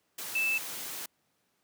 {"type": "tone in noise", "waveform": "sine", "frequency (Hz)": 2637, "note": "E7", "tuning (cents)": 0, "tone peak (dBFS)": -26, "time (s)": [0.35, 0.58], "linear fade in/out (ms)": 5, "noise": "white", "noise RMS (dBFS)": -39, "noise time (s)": [0.18, 1.06], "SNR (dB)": 10, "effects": ["pink hiss -74 dBFS RMS until 1.63 s", "high-pass 150 Hz 12 dB/octave"]}